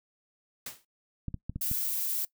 white noise with exponential decay, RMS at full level -35 dBFS, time 0.66-0.85 s, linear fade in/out 5 ms, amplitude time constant 41 ms
clicks, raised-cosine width 5 ms, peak -22 dBFS, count 5, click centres 1.283 / 1.343 / 1.496 / 1.56 / 1.714 s
violet noise, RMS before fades -31 dBFS, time 1.61-2.25 s, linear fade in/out 5 ms
effects noise-tail reverb RT60 0.1 s tail -20 dB re dry

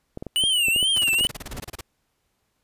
clicks, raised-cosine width 2 ms, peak -19 dBFS, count 9, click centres 0.174 / 0.225 / 0.267 / 0.438 / 0.684 / 0.762 / 0.828 / 1.21 / 1.25 s
square tone with vibrato, 2917 Hz, F#7, 25 cents flat, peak -19 dBFS, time 0.36-1.27 s, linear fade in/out 0 ms, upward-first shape triangle, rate 2.3 Hz, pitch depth 180 cents each way
pink noise bursts, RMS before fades -34 dBFS, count 16, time 0.96-1.81 s, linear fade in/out 5 ms, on 25 ms, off 30 ms
brown noise with exponential growth, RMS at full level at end -27 dBFS, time 1.25-1.6 s, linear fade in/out 1 ms, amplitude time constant 76 ms
effects pink hiss -72 dBFS RMS until 2.63 s + resampled to 32000 Hz

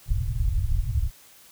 pink low-pass noise, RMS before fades -24 dBFS, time 0.06-1.11 s, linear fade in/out 50 ms, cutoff 130 Hz, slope 96 dB/octave, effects white hiss -52 dBFS RMS until 1.51 s

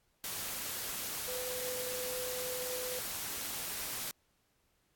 sine tone in noise, 503 Hz, B4, 32 cents sharp, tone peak -39 dBFS, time 1.28-2.99 s, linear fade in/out 0 ms, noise white, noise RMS -39 dBFS, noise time 0.24-4.11 s, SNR -3 dB, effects pink hiss -75 dBFS RMS until 4.95 s + AAC 64 kbps

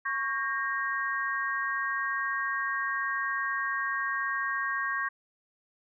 sine chord, G diminished, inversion second, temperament equal with one note detuned, 1108.7 / 1605.6 / 1864.7 Hz, Db6 / G6 / Bb6, 0 / +41 / 0 cents, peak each -32 / -32 / -33 dBFS, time 0.05-5.09 s, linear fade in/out 10 ms, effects none

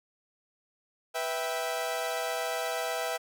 sawtooth chord, E minor, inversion second, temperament equal with one note detuned, 493.9 / 655.8 / 784 Hz, B4 / E5 / G5, 0 / -9 / 0 cents, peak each -32 / -29 / -32 dBFS, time 1.14-3.18 s, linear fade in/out 20 ms, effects none

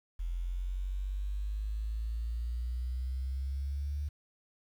sine exponential sweep, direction up, 42.46 to 73.42 Hz, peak -32 dBFS, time 0.19-4.09 s, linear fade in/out 10 ms, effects 10-bit

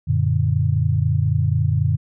sine chord, Gb augmented, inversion none, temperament equal, 92.5 / 116.54 / 146.83 Hz, Gb2 / Bb2 / D3, 0 / 0 / 0 cents, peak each -20 dBFS, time 0.07-1.97 s, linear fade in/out 20 ms, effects none

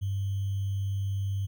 sine tone with sample-and-hold, 98 Hz, G2, in tune, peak -27 dBFS, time 0.01-1.47 s, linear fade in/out 20 ms, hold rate 3150 Hz, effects none

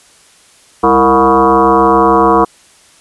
sine tone with frequency modulation, 724 Hz, F#5, 38 cents flat, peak -5 dBFS, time 0.83-2.45 s, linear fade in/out 10 ms, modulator 131 Hz, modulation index 3.6, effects white hiss -45 dBFS RMS until 3 s + resampled to 24000 Hz

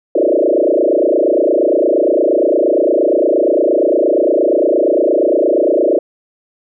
sine tone with frequency modulation, 466.2 Hz, A#4, in tune, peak -9 dBFS, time 0.15-5.99 s, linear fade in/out 5 ms, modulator 28.6 Hz, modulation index 5.2, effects none

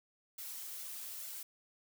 blue noise with flanger, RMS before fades -45 dBFS, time 0.38-1.43 s, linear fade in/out 5 ms, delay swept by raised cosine 1.4 to 3.9 ms, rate 2.3 Hz, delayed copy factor +0.65, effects none

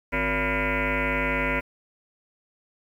sine tone with frequency modulation, 987.8 Hz, B5, in tune, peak -22 dBFS, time 0.12-1.61 s, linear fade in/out 20 ms, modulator 208 Hz, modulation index 6.9, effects 9-bit

